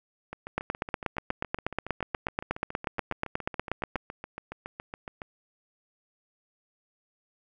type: two click trains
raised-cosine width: 0.5 ms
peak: -12 / -22 dBFS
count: 29 / 36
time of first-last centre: 0.58-3.958 / 0.33-5.218 s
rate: 8.29 / 7.16 Hz
effects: none